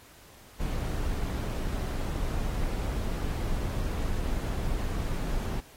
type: noise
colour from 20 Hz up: brown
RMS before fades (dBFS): -30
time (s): 0.59-5.61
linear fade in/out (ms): 20
effects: pink hiss -54 dBFS RMS until 5.76 s + AAC 48 kbps